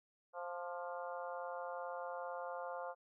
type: harmonic tone with a mistuned harmonic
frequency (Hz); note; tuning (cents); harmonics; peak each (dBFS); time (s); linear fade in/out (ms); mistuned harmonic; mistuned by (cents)
175.5; F3; +9; 3 / 4 / 5 / 6 / 7 / 8; -45 / -47 / -49 / -51 / -52 / -53; 0.33-2.95; 50; 7; -41
effects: none